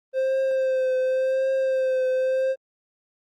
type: tone with vibrato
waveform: triangle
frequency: 523.3 Hz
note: C5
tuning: in tune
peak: -18 dBFS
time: 0.13-2.56 s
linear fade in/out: 50 ms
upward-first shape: triangle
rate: 0.9 Hz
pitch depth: 31 cents each way
effects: Opus 24 kbps